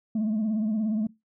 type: tone with vibrato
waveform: sine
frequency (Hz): 216.4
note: A3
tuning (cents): -29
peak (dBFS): -21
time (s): 0.15-1.07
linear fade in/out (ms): 5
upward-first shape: triangle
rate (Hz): 17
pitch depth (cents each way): 87
effects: noise-tail reverb RT60 0.2 s tail -21 dB re dry + tanh soft clip ceiling -22 dBFS